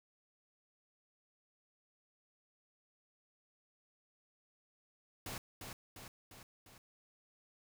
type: noise with echo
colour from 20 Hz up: pink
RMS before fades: -44 dBFS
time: 5.26-5.38 s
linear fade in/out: 2 ms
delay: 350 ms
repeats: 4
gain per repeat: -4 dB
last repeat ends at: 6.78 s
effects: none